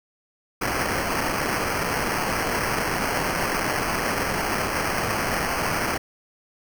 blue noise with sample-and-hold, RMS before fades -25 dBFS, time 0.61-5.98 s, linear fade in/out 10 ms, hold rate 3675 Hz, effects none

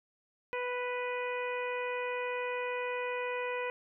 harmonic tone, 493.9 Hz, B4, in tune, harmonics 1 / 2 / 3 / 4 / 5 / 6, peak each -35 / -39 / -44 / -42 / -41 / -53 dBFS, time 0.53-3.7 s, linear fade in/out 0 ms, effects none

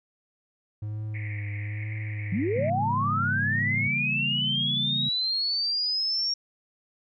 triangle tone with vibrato, 105.2 Hz, G#2, 23 cents sharp, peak -28 dBFS, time 0.82-3.88 s, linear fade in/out 5 ms, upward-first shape triangle, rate 1.1 Hz, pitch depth 47 cents each way
white band-pass noise, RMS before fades -42 dBFS, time 1.14-2.7 s, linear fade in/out 2 ms, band 1900 to 2300 Hz, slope 96 dB/octave
sine linear sweep, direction up, 159.4 to 5580 Hz, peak -24 dBFS, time 2.32-6.34 s, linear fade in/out 5 ms
sine chord, C# diminished seventh, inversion none, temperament equal, 138.59 / 164.81 / 196 / 233.1 Hz, C#3 / E3 / G3 / Bb3, 0 / 0 / 0 / 0 cents, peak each -32 / -38 / -36 / -36 dBFS, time 2.56-5.09 s, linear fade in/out 5 ms
effects none

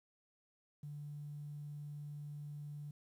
triangle tone, 146.83 Hz, D3, in tune, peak -40 dBFS, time 0.83-2.91 s, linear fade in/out 5 ms, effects tanh soft clip ceiling -42 dBFS + 12-bit

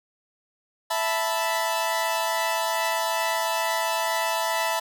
sawtooth chord, E suspended fourth, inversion none, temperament equal, 659.3 / 880 / 987.8 Hz, E5 / A5 / B5, 0 / 0 / 0 cents, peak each -24 dBFS, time 0.9-4.8 s, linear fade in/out 10 ms, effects none

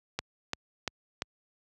click train, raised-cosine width 0.2 ms, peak -13 dBFS, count 4, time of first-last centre 0.19-1.221 s, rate 2.91 Hz, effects high-pass 60 Hz 12 dB/octave

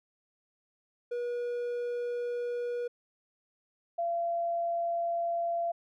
triangle / sine tone pair in turn, 482.6 / 682.5 Hz, B4 / F5, -40 / -40 cents, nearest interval tritone, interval 600 cents, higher second, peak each -29 / -28 dBFS, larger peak second, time 1.11-2.88 / 3.98-5.72 s, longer first, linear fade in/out 10 ms, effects none

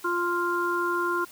harmonic tone, 349.2 Hz, F4, in tune, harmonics 1 / 3 / 4, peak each -28 / -28 / -28 dBFS, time 0.04-1.25 s, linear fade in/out 10 ms, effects white hiss -49 dBFS RMS until 1.31 s

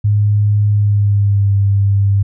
sine tone with pitch glide, 103.83 to 99.6 Hz, G#2 to G2, 0 to +28 cents, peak -9 dBFS, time 0.04-2.23 s, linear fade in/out 10 ms, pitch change -72 cents, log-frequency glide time 0.7-1.55 s, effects none

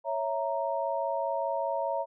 sine chord, A# diminished, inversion first, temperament equal, 554.4 / 659.3 / 932.3 Hz, C#5 / E5 / A#5, 0 / 0 / 0 cents, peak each -32 dBFS, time 0.04-2.06 s, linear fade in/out 50 ms, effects none

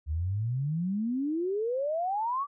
sine exponential sweep, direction up, 72.2 to 1174.7 Hz, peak -27 dBFS, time 0.06-2.47 s, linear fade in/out 50 ms, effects none

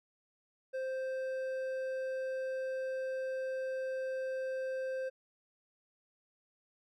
triangle tone with hard clipping, 523.3 Hz, C5, in tune, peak -36 dBFS, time 0.73-5.1 s, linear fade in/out 20 ms, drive 10 dB, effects none

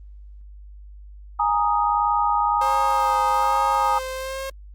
sine chord, Ab suspended second, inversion none, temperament equal, 830.6 / 932.3 / 1244.5 Hz, Ab5 / Bb5 / Eb6, 0 / 0 / 0 cents, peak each -22 dBFS, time 1.39-3.99 s, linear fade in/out 10 ms
sawtooth tone with vibrato, 529 Hz, C5, 19 cents sharp, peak -24 dBFS, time 2.61-4.5 s, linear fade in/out 5 ms, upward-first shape sine, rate 1.2 Hz, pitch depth 28 cents each way
effects added 50 Hz sine -39 dBFS peak until 4.74 s + Opus 24 kbps

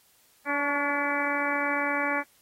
harmonic tone with a mistuned harmonic, 287.1 Hz, D4, 39 cents flat, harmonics 1 / 2 / 3 / 4 / 5 / 6 / 7 / 8, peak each -33 / -33 / -33 / -33 / -33 / -33 / -33 / -33 dBFS, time 0.45-2.24 s, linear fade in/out 50 ms, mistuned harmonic 4, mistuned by -29 cents, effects white hiss -62 dBFS RMS until 2.41 s + AAC 48 kbps

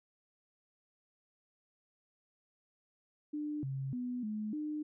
sine tone with pitch steps, 298.6 / 134.9 / 247.4 / 213.3 / 302.3 Hz, D4 / C#3 / B3 / G#3 / D#4, +29 / -47 / +3 / +46 / -50 cents, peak -35 dBFS, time 3.33-4.83 s, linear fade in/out 10 ms, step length 300 ms, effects none

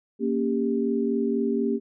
sine chord, G diminished, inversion first, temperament equal with one note detuned, 233.1 / 277.2 / 397.5 Hz, Bb3 / Db4 / G4, 0 / 0 / +24 cents, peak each -25 / -28 / -26 dBFS, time 0.19-1.8 s, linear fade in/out 50 ms, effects none

